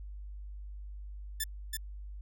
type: tone with echo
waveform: 5% pulse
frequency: 1760 Hz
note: A6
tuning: in tune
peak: -20 dBFS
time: 1.4-1.44 s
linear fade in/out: 5 ms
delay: 330 ms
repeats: 1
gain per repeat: -3 dB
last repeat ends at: 1.77 s
effects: added 50 Hz sine -41 dBFS peak until 2.21 s